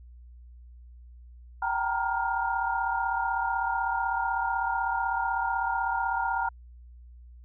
sine tone cluster, 776 / 914 / 950 / 1412 Hz, G5 / A#5 / A#5 / F6, -18 / -34 / +33 / +19 cents, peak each -31 dBFS, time 1.62-6.49 s, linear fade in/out 5 ms, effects added 60 Hz sine -46 dBFS peak until 7.44 s

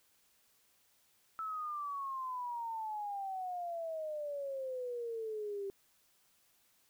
sine exponential sweep, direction down, 1318.5 to 390.2 Hz, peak -37 dBFS, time 1.39-5.7 s, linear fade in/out 0 ms, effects white hiss -71 dBFS RMS until 6.89 s

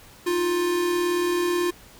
square tone pair together, 313.3 / 351.7 Hz, D#4 / F4, +12 / +12 cents, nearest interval major second, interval 200 cents, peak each -33 / -22 dBFS, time 0.26-1.71 s, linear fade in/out 10 ms, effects pink hiss -49 dBFS RMS until 1.99 s

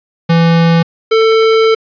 square tone pair in turn, 166.8 / 445.3 Hz, E3 / A4, +21 / +21 cents, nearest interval octave + perfect fourth, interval 1700 cents, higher second, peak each -7 dBFS, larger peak neither, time 0.29-0.83 / 1.11-1.75 s, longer second, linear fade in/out 10 ms, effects resampled to 11025 Hz + 7-bit

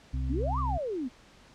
harmonic tone, 65.1 Hz, C2, 8 cents flat, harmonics 1 / 2 / 4, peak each -29 / -35 / -41 dBFS, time 0.13-0.78 s, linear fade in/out 10 ms
sine exponential two-way sweep, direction up then down, 233.1 to 1223 to 233.1 Hz, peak -30 dBFS, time 0.29-1.09 s, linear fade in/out 20 ms, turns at 0.59 s
effects pink hiss -56 dBFS RMS until 1.54 s + low-pass 6000 Hz 12 dB/octave

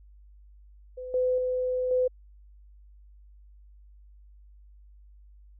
sine tone with level steps, 506 Hz, B4, 42 cents sharp, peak -35 / -22 / -25 / -21 dBFS, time 0.97-2.08 s, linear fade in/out 10 ms, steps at 1.14 / 1.38 / 1.91 s, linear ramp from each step 2 ms, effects added 50 Hz sine -50 dBFS peak until 5.59 s

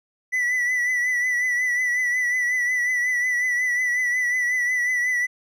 triangle tone with vibrato, 1975.5 Hz, B6, in tune, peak -18 dBFS, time 0.32-5.27 s, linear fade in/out 20 ms, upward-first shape triangle, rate 5.5 Hz, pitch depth 48 cents each way, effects none

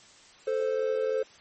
triangle tone pair together, 439.2 / 522.3 Hz, A4 / C5, -3 / -3 cents, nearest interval minor third, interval 300 cents, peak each -26 dBFS, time 0.47-1.23 s, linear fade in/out 5 ms, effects white hiss -54 dBFS RMS until 1.4 s + MP3 32 kbps

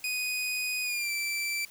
sawtooth tone with pitch glide, 2489 to 2336 Hz, D#7 to D7, 0 to -10 cents, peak -26 dBFS, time 0.04-1.65 s, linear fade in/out 2 ms, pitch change -110 cents, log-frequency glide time 0.83-1.11 s, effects white hiss -53 dBFS RMS until 1.7 s

